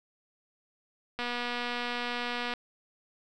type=click train; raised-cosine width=0.3 ms; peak=-18 dBFS; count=327; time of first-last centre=1.19-2.537 s; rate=242 Hz; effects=none